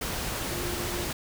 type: tone in noise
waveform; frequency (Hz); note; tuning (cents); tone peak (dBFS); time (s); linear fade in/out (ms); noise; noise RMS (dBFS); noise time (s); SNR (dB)
sine; 351.9; F4; +13; -36; 0.51-1.05; 5; pink; -32; 0.01-1.13; -7
effects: none